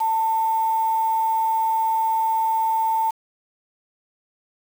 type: tone with quantisation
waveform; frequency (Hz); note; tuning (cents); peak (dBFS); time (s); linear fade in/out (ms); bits
sine; 892; A5; +23; -18; 0-3.11; 10; 6
effects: none